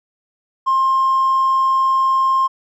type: tone with hard clipping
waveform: sine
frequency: 1061 Hz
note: C6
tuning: 24 cents sharp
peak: -13 dBFS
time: 0.66-2.48 s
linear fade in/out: 20 ms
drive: 1 dB
effects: none